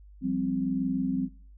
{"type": "chord", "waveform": "sine", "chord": "F suspended second", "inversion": "none", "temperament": "equal", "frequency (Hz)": [174.61, 196, 261.6], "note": ["F3", "G3", "C4"], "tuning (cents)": [0, 0, 0], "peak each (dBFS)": [-33, -32, -27], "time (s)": [0.21, 1.29], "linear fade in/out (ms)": 50, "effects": ["noise-tail reverb RT60 0.4 s tail -18 dB re dry", "added 50 Hz sine -48 dBFS peak until 1.57 s"]}